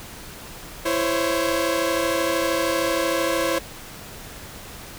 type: tone cluster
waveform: sawtooth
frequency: 333.7 / 519 / 552 Hz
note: E4 / C5 / C#5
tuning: +21 / -14 / -7 cents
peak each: -21 dBFS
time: 0.85-3.59 s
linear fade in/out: 10 ms
effects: pink hiss -39 dBFS RMS until 4.98 s